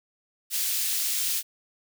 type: high-pass noise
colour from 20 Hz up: white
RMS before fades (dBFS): -27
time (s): 0.5-1.43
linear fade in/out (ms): 50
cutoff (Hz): 2900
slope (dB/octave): 12
effects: none